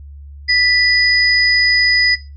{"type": "tone pair together", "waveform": "sine", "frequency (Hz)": [1975.5, 4978], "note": ["B6", "D#8"], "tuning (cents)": [0, 0], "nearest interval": "octave + major third", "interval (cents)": 1600, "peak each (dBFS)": -13, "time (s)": [0.48, 2.16], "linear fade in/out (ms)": 20, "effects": ["noise-tail reverb RT60 0.3 s tail -19 dB re dry", "added 71 Hz sine -32 dBFS peak until 2.36 s"]}